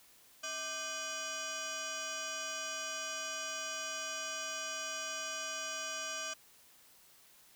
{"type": "tone with frequency modulation", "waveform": "sine", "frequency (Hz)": 2098, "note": "C7", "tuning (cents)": 4, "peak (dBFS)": -37, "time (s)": [0.43, 6.34], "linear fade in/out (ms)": 10, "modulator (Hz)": 913, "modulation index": 5.3, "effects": ["white hiss -62 dBFS RMS until 7.55 s"]}